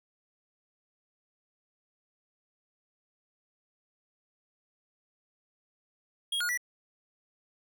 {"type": "tone with pitch steps", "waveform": "square", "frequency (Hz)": [3275, 1439, 1954], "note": ["G#7", "F#6", "B6"], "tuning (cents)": [-25, -49, -19], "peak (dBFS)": -29, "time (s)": [6.32, 6.575], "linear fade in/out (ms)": 5, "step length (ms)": 85, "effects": []}